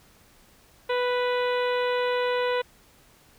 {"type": "harmonic tone", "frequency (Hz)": 493.9, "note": "B4", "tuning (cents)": 0, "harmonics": [1, 2, 3, 4, 5, 6, 7, 8], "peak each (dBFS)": [-24, -30, -34, -36, -38, -40, -41, -42], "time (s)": [0.89, 2.62], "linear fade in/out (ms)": 10, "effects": ["pink hiss -57 dBFS RMS until 3.38 s"]}